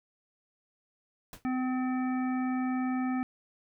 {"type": "noise with exponential decay", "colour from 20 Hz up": "pink", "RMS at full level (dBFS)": -40, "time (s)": [1.33, 1.45], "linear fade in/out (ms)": 1, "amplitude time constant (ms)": 24}
{"type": "harmonic tone", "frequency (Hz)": 255.9, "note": "C4", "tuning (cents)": -38, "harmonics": [1, 3, 5, 7, 9], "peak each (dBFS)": [-28, -38, -42, -45, -47], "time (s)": [1.45, 3.23], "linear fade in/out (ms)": 0}
{"effects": []}